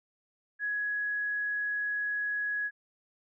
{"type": "tone", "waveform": "sine", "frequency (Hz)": 1674, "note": "G#6", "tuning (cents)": 13, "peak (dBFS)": -29, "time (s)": [0.59, 2.71], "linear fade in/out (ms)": 50, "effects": []}